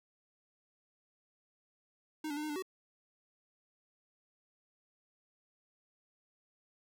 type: tone with pitch steps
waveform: square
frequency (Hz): 309.4 / 288.6 / 301.3 / 306.6 / 294.5 / 376.4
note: D#4 / D4 / D4 / D#4 / D4 / F#4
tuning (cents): -10 / -30 / +44 / -25 / +5 / +30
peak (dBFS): -37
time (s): 2.24-2.624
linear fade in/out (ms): 5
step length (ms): 64
effects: none